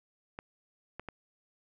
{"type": "clicks", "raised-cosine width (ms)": 0.5, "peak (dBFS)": -25, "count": 3, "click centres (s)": [0.389, 0.996, 1.087], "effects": []}